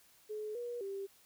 sine tone with pitch steps, 426.5 / 480.8 / 393 Hz, G#4 / B4 / G4, +46 / -46 / +4 cents, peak -38 dBFS, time 0.29-1.07 s, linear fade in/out 20 ms, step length 260 ms, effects white hiss -65 dBFS RMS until 1.25 s

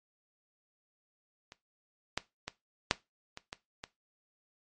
clicks, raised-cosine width 0.2 ms, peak -30 / -12 / -19 / -6 / -24 / -21 / -22 dBFS, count 7, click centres 1.521 / 2.176 / 2.48 / 2.911 / 3.374 / 3.529 / 3.839 s, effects noise-tail reverb RT60 0.2 s tail -17 dB re dry + MP3 48 kbps

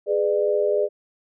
sine chord, G# diminished, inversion none, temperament just, 415.3 / 498.4 / 598 Hz, G#4 / B4 / D5, 0 / +16 / +31 cents, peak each -21 / -26 / -22 dBFS, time 0.06-0.89 s, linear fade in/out 50 ms, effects none

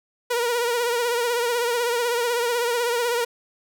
sawtooth tone with vibrato, 476.9 Hz, A#4, 39 cents sharp, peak -17 dBFS, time 0.3-3.25 s, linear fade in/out 10 ms, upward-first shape triangle, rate 16 Hz, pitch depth 67 cents each way, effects none

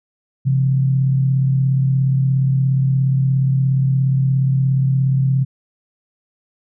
sine tone pair together, 132.6 / 169.62 Hz, C3 / E3, +23 / +50 cents, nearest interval major third, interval 427 cents, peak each -13 / -24 dBFS, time 0.45-5.45 s, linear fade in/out 20 ms, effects none

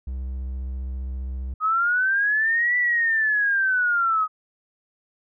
triangle tone with vibrato, 64.6 Hz, C2, 21 cents flat, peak -25 dBFS, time 0.07-1.54 s, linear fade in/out 5 ms, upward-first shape square, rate 15 Hz, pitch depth 19 cents each way
sine linear two-way sweep, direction up then down, 1251 to 1975.5 to 1251 Hz, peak -18 dBFS, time 1.6-4.28 s, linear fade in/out 50 ms, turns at 2.77 s
effects none

